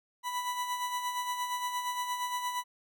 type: tone with tremolo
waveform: 40% pulse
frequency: 987.8 Hz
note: B5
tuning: in tune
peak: -29 dBFS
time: 0.23-2.64 s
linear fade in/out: 50 ms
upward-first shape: sine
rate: 8.6 Hz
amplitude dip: 50%
effects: none